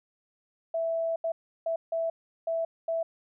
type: tone bursts at uneven times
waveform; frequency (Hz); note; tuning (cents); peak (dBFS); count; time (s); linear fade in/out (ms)
sine; 659.3; E5; 0; -26; 6; 0.74-1.16 / 1.24-1.32 / 1.66-1.76 / 1.92-2.1 / 2.47-2.65 / 2.88-3.03; 5
effects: none